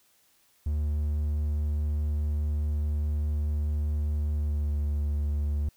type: tone with pitch glide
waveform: triangle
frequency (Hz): 74.6 to 73.19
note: D2 to D2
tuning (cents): +28 to -5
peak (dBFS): -23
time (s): 0.66-5.69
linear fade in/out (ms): 5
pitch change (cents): -33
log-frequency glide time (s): 4.32-4.78
effects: white hiss -65 dBFS RMS until 5.76 s